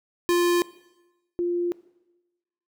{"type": "tone pair in turn", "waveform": ["square", "sine"], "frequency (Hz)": [349.2, 349.2], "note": ["F4", "F4"], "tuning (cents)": [0, 0], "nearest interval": "unison", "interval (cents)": 0, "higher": "neither", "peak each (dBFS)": [-19, -22], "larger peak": "first", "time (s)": [[0.29, 0.62], [1.39, 1.72]], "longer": "neither", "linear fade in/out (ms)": 0, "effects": ["noise-tail reverb RT60 1.0 s tail -19 dB re dry"]}